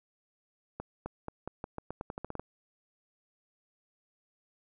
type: accelerating click train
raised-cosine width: 1 ms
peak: -23 dBFS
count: 14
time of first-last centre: 0.8-2.396 s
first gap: 260 ms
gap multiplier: 0.86
effects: none